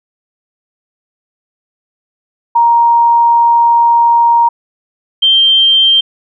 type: tone pair in turn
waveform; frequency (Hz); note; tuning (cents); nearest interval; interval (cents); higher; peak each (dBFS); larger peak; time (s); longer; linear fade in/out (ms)
sine; 937 / 3152; A#5 / G7; +9 / +9; octave + major sixth; 2100; second; -5; neither; 2.55-4.49 / 5.22-6.01; first; 10
effects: none